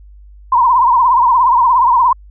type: tone with vibrato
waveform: sine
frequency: 987.8 Hz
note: B5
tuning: in tune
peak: -7 dBFS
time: 0.52-2.13 s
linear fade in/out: 5 ms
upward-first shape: triangle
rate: 17 Hz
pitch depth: 140 cents each way
effects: added 50 Hz sine -36 dBFS peak until 2.3 s